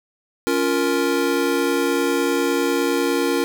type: chord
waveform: square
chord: Bb minor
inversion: first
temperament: just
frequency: 279.7 / 349.6 / 466.2 Hz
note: Db4 / F4 / Bb4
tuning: +16 / +2 / 0 cents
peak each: -23 dBFS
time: 0.47-3.44 s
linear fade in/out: 0 ms
effects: none